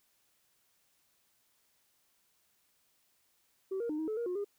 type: tone with pitch steps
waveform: sine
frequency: 383.1 / 469.4 / 304.4 / 316.2 / 432.8 / 471.3 / 360.3 / 406 Hz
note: G4 / A#4 / D#4 / D#4 / A4 / A#4 / F#4 / G#4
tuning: -40 / +12 / -38 / +28 / -29 / +19 / -46 / -39 cents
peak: -31 dBFS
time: 3.71-4.446 s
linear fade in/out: 10 ms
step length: 92 ms
effects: tanh soft clip ceiling -30 dBFS + white hiss -73 dBFS RMS until 4.58 s